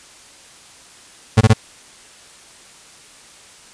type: tone bursts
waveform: 35% pulse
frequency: 110 Hz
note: A2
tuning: in tune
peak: -5 dBFS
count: 3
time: 1.37-1.535 s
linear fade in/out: 10 ms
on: 41 ms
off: 21 ms
effects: white hiss -44 dBFS RMS until 3.73 s + resampled to 22050 Hz